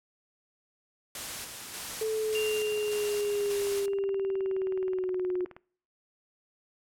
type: noise with tremolo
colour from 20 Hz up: white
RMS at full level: -37 dBFS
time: 1.15-3.86 s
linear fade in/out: 2 ms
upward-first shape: square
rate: 1.7 Hz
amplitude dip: 35%
type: linear sweep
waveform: sine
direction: down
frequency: 440 to 361.2 Hz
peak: -27 dBFS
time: 2.01-5.45 s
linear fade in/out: 5 ms
type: tone with exponential decay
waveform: sine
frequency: 2783 Hz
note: F7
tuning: 7 cents flat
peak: -31 dBFS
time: 2.35-5.07 s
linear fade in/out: 0 ms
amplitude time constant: 590 ms
type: click train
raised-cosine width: 0.5 ms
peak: -31 dBFS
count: 60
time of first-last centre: 2.46-5.565 s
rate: 19 Hz
effects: noise-tail reverb RT60 0.5 s tail -24 dB re dry + low-pass 12000 Hz 12 dB/octave